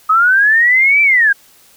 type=linear two-way sweep; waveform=sine; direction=up then down; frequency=1251 to 2349 to 1572 Hz; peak=-7 dBFS; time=0.09-1.33 s; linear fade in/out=10 ms; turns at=1.02 s; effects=white hiss -47 dBFS RMS until 1.76 s